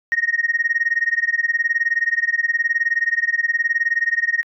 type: tone with tremolo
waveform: sine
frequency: 1864.7 Hz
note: A#6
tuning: in tune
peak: -12 dBFS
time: 0.12-4.43 s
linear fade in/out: 0 ms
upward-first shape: sine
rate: 19 Hz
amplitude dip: 95%
effects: tanh soft clip ceiling -9 dBFS